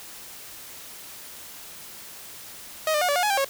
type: tone with pitch steps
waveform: sawtooth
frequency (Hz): 628 / 600 / 721 / 575 / 717 / 841 / 790 / 548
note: D#5 / D5 / F#5 / D5 / F5 / G#5 / G5 / C#5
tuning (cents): +16 / +37 / -45 / -37 / +45 / +22 / +13 / -20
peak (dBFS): -17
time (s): 2.87-3.446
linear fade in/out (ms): 2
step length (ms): 72
effects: white hiss -42 dBFS RMS until 3.49 s